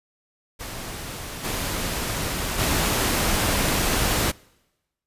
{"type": "noise with level steps", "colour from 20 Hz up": "pink", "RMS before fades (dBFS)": [-34, -27, -22], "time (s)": [0.59, 4.32], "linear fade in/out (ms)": 20, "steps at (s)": [1.43, 2.58], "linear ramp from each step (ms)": 20, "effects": ["noise-tail reverb RT60 1.0 s tail -25 dB re dry", "resampled to 32000 Hz"]}